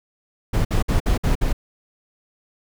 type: noise bursts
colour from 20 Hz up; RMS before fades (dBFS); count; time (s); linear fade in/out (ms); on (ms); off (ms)
brown; -18; 6; 0.53-1.53; 10; 120; 56
effects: none